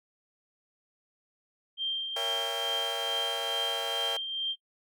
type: tone with tremolo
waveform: sine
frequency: 3169 Hz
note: G7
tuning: 18 cents sharp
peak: -27 dBFS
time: 1.77-4.56 s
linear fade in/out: 50 ms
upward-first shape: triangle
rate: 2.3 Hz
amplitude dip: 50%
type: chord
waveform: sawtooth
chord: A# diminished seventh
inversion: none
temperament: just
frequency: 466.2 / 559.4 / 671.3 / 805.5 Hz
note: A#4 / C#5 / E5 / G5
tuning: 0 / +16 / +31 / +47 cents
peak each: -35 dBFS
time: 2.16-4.17 s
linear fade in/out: 5 ms
effects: noise-tail reverb RT60 0.1 s tail -23 dB re dry